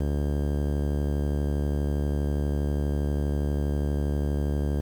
sawtooth tone with low-pass filter, 72.4 Hz, D2, 24 cents flat, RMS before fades -26 dBFS, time 0-4.81 s, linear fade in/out 5 ms, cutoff 480 Hz, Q 1.1, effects 8-bit

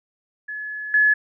sine tone with level steps, 1706 Hz, G#6, 46 cents sharp, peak -28 / -13 dBFS, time 0.48-1.14 s, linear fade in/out 10 ms, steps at 0.94 s, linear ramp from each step 2 ms, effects none

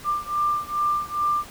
sine beating tone pair, 1188 / 1190.4 Hz, D6 / D6, +20 / +23 cents, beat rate 2.4 Hz, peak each -24 / -25 dBFS, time 0.04-1.45 s, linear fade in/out 50 ms, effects pink hiss -43 dBFS RMS until 1.5 s

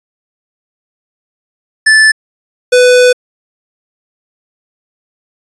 square tone pair in turn, 1750 / 497.4 Hz, A6 / B4, -10 / +12 cents, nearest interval octave + minor seventh, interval 2178 cents, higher first, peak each -4 dBFS, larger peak neither, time 1.86-2.12 / 2.72-3.13 s, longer second, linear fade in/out 10 ms, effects resampled to 22050 Hz

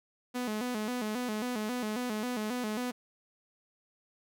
sawtooth tone with vibrato, 230.2 Hz, A#3, 22 cents flat, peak -28 dBFS, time 0.34-2.92 s, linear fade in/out 20 ms, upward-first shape square, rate 3.7 Hz, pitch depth 130 cents each way, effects none

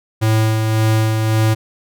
square tone with tremolo, 110 Hz, A2, in tune, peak -12 dBFS, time 0.21-1.55 s, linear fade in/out 20 ms, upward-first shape sine, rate 1.8 Hz, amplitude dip 35%, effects none

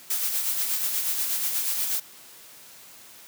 blue noise with tremolo, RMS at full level -25 dBFS, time 0.1-2 s, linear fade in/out 5 ms, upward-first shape sine, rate 8.3 Hz, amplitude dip 40%, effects white hiss -48 dBFS RMS until 3.27 s + high-pass 100 Hz 12 dB/octave

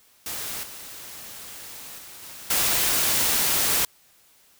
white noise with level steps, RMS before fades -32 / -40 / -43 / -41 / -22 dBFS, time 0.26-3.85 s, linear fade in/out 2 ms, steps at 0.63 / 1.98 / 2.22 / 2.5 s, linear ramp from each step 5 ms, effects white hiss -58 dBFS RMS until 4.59 s

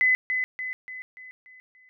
sine tone with echo, 2019 Hz, B6, 38 cents sharp, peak -17 dBFS, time 0.01-0.15 s, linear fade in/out 0 ms, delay 290 ms, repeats 6, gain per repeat -6 dB, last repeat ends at 1.89 s, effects none

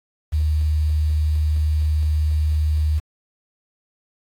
sine tone with quantisation, 76.6 Hz, D#2, 27 cents flat, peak -16 dBFS, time 0.32-3 s, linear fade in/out 20 ms, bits 7, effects AAC 64 kbps

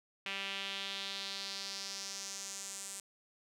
sawtooth tone with band-pass filter sweep, 196 Hz, G3, in tune, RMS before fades -42 dBFS, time 0.26-3 s, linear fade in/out 2 ms, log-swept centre 2700 to 8200 Hz, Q 2.8, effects none

